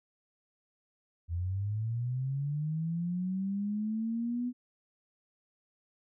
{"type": "linear sweep", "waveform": "sine", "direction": "up", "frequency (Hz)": [82.41, 249.2], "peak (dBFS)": -30, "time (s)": [1.28, 4.53], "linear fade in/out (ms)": 50, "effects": []}